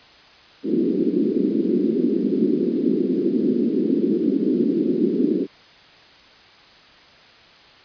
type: band-pass noise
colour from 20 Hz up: white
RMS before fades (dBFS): -20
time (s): 0.63-5.47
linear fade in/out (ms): 50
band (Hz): 200 to 380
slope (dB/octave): 48
effects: white hiss -48 dBFS RMS until 7.84 s + resampled to 11025 Hz